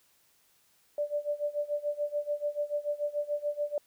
sine tone with tremolo, 587.3 Hz, D5, in tune, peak -26 dBFS, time 0.98-3.78 s, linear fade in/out 2 ms, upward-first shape sine, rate 6.9 Hz, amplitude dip 90%, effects white hiss -67 dBFS RMS until 3.86 s

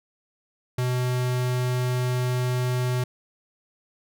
square tone, 125.4 Hz, B2, 27 cents sharp, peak -23 dBFS, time 0.78-3.04 s, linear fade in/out 5 ms, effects none

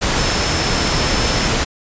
sine tone in noise, 5274 Hz, E8, in tune, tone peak -25 dBFS, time 0.17-1.48 s, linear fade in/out 20 ms, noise pink, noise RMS -17 dBFS, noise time 0.01-1.65 s, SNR -11 dB, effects resampled to 16000 Hz

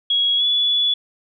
sine tone with pitch glide, 3322 to 3423 Hz, G#7 to A7, 0 to -48 cents, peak -15 dBFS, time 0.1-0.94 s, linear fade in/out 5 ms, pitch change +52 cents, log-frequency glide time 0.37-0.44 s, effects none

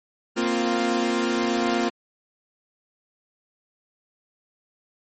sawtooth chord, Bb suspended second, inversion none, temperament equal with one note detuned, 233.1 / 261.6 / 350.2 Hz, Bb3 / C4 / F4, 0 / 0 / +5 cents, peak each -21 / -23 / -21 dBFS, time 0.36-1.9 s, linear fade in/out 20 ms, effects low-pass 8000 Hz 12 dB/octave + MP3 32 kbps

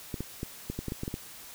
clicks, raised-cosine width 3 ms, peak -20 dBFS, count 10, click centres 0.142 / 0.206 / 0.431 / 0.7 / 0.79 / 0.883 / 0.921 / 1.034 / 1.079 / 1.141 s, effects white hiss -47 dBFS RMS until 1.54 s

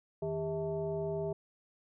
sine tone with frequency modulation, 402.4 Hz, G4, 45 cents sharp, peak -32 dBFS, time 0.22-1.33 s, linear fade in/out 5 ms, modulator 244 Hz, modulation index 1.1, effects none

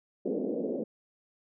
white band-pass noise, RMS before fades -32 dBFS, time 0.25-0.84 s, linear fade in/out 10 ms, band 200 to 530 Hz, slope 48 dB/octave, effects none

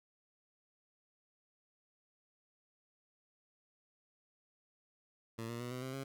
15% pulse tone with pitch steps, 113.8 / 117.88 / 122.11 / 126.49 / 131.02 / 135.72 Hz, A#2 / A#2 / B2 / B2 / C3 / C#3, -41 / +20 / -19 / +42 / +3 / -36 cents, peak -34 dBFS, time 5.38-6.04 s, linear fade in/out 10 ms, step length 110 ms, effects none

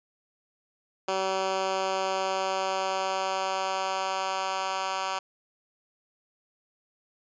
10% pulse tone with high-pass filter sweep, 190.6 Hz, G3, 48 cents flat, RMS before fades -29 dBFS, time 1.08-5.19 s, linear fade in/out 5 ms, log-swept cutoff 420 to 930 Hz, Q 1.1, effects resampled to 16000 Hz

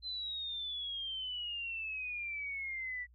sine exponential sweep, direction down, 4092 to 1949 Hz, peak -37 dBFS, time 0.02-3.07 s, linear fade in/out 50 ms, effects added 60 Hz sine -59 dBFS peak until 3.14 s + AAC 64 kbps

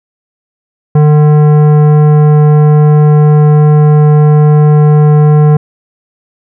sine tone with tanh clipping, 150.1 Hz, D3, 38 cents sharp, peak -4 dBFS, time 0.95-5.57 s, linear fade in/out 5 ms, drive 14 dB, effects none

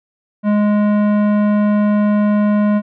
sine tone with tanh clipping, 208.1 Hz, G#3, 4 cents sharp, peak -13 dBFS, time 0.43-2.82 s, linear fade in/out 50 ms, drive 15 dB, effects none

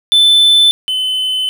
triangle tone pair in turn, 3520 / 3036 Hz, A7 / F#7, 0 / +44 cents, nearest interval minor third, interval 256 cents, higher first, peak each -4 / -12 dBFS, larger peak first, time 0.12-0.71 / 0.88-1.49 s, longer second, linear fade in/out 0 ms, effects none

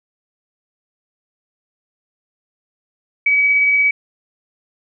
sine tone with tremolo, 2276 Hz, C#7, 45 cents sharp, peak -10 dBFS, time 3.26-3.91 s, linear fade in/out 5 ms, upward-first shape triangle, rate 17 Hz, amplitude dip 25%, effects none

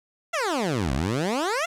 15% pulse exponential two-way sweep, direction down then up, 708 to 61.74 to 708 Hz, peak -17 dBFS, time 0.33-1.66 s, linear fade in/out 10 ms, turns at 0.93 s, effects low-pass 9000 Hz 12 dB/octave + 9-bit

